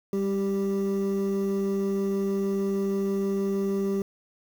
triangle tone pair together, 197.59 / 392 Hz, G3 / G4, +14 / 0 cents, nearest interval octave, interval 1186 cents, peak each -24 dBFS, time 0.13-4.02 s, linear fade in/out 2 ms, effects tanh soft clip ceiling -16 dBFS + 8-bit

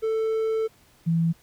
triangle / sine tone pair in turn, 442.8 / 165.86 Hz, A4 / E3, +11 / +11 cents, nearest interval octave + perfect fourth, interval 1700 cents, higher first, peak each -20 / -19 dBFS, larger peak second, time 0.02-0.68 / 1.06-1.33 s, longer first, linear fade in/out 20 ms, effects pink hiss -58 dBFS RMS until 1.42 s

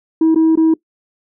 sine tone with dropouts, 321.7 Hz, E4, 42 cents flat, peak -6 dBFS, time 0.21-0.74 s, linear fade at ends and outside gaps 5 ms, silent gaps 0.347-0.358 / 0.556-0.573 s, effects noise-tail reverb RT60 0.1 s tail -21 dB re dry + tanh soft clip ceiling -7 dBFS

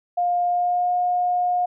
sine tone with pitch glide, 707 to 716.5 Hz, F5 to F5, +21 to +44 cents, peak -18 dBFS, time 0.17-1.66 s, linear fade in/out 10 ms, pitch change +23 cents, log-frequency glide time 0.46-0.93 s, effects none

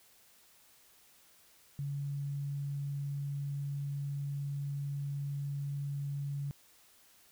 sine tone, 141.4 Hz, C#3, 35 cents sharp, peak -34 dBFS, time 1.79-6.51 s, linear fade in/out 0 ms, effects white hiss -63 dBFS RMS until 7.31 s

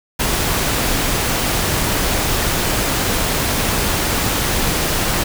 pink noise, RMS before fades -18 dBFS, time 0.19-5.24 s, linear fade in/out 10 ms, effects none

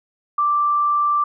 sine tone, 1174.7 Hz, D6, in tune, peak -15 dBFS, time 0.38-1.24 s, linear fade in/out 5 ms, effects none

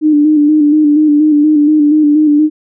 sine tone with vibrato, 300.4 Hz, D4, 39 cents sharp, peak -5 dBFS, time 0.01-2.5 s, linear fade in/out 50 ms, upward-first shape square, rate 4.2 Hz, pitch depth 37 cents each way, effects none

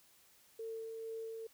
sine tone with tremolo, 449.4 Hz, A4, 37 cents sharp, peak -40 dBFS, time 0.59-1.47 s, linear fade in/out 5 ms, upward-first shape sine, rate 2.2 Hz, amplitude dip 25%, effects white hiss -66 dBFS RMS until 1.53 s

